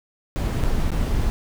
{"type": "noise with dropouts", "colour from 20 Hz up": "brown", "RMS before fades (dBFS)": -21, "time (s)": [0.36, 1.3], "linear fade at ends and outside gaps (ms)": 0, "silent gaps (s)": [[0.638, 0.644], [0.905, 0.917]], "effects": []}